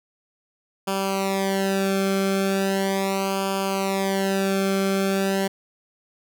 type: tone with flanger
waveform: sawtooth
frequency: 194.2 Hz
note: G3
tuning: 16 cents flat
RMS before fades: -23 dBFS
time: 0.87-5.48 s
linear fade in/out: 10 ms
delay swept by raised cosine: 0.51 to 1.07 ms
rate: 0.38 Hz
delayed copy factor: -0.95
effects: none